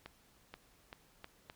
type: accelerating click train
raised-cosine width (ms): 0.3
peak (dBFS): -30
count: 5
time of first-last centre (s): 0.06-1.499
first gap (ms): 480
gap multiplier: 0.81
effects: pink hiss -67 dBFS RMS until 1.55 s